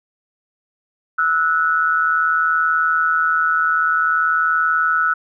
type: tone pair together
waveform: sine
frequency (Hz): 1311 / 1471.5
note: E6 / F#6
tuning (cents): -10 / -10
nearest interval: major second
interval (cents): 200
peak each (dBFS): -17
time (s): 1.18-5.14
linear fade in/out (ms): 10
effects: none